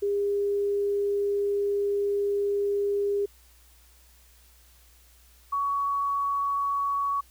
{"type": "tone pair in turn", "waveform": "sine", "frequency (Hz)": [404.3, 1123.2], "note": ["G#4", "C#6"], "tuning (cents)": [-46, 22], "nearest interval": "octave + tritone", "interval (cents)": 1768, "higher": "second", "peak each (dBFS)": [-23, -24], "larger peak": "first", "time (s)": [[0.02, 3.26], [5.52, 7.21]], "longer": "first", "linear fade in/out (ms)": 10, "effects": ["added 60 Hz sine -56 dBFS peak until 7.3 s", "white hiss -59 dBFS RMS until 7.3 s"]}